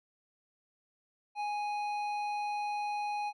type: tone with hard clipping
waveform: sine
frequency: 830 Hz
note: G#5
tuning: 1 cent flat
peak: -34 dBFS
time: 1.35-3.33 s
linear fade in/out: 50 ms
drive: 9 dB
effects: resampled to 24000 Hz